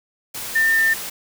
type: tone in noise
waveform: sine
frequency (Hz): 1801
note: A6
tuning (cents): +40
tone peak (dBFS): -14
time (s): 0.55-0.94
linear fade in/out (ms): 10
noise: white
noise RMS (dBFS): -30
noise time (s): 0.34-1.1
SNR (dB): +13
effects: none